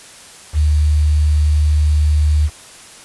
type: tone with quantisation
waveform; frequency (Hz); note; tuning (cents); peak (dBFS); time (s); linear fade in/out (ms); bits
sine; 75.4; D2; +46; -10; 0.53-2.5; 50; 6
effects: white hiss -39 dBFS RMS until 3.04 s + resampled to 24000 Hz